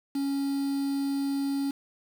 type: tone with quantisation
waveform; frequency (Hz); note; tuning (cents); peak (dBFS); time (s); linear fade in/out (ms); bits
triangle; 277.2; C#4; 0; -24; 0.15-1.71; 5; 7
effects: none